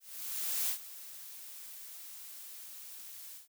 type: noise with ADSR envelope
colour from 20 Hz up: blue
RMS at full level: -32 dBFS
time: 0-3.48 s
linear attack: 690 ms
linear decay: 88 ms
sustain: -16 dB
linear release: 140 ms
effects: none